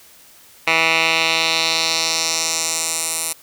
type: tone with band-pass filter sweep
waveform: 10% pulse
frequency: 162.9 Hz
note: E3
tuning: 20 cents flat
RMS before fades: -19 dBFS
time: 0.67-3.33 s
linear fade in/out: 5 ms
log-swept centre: 2300 to 10000 Hz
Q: 1.9
effects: white hiss -47 dBFS RMS until 3.42 s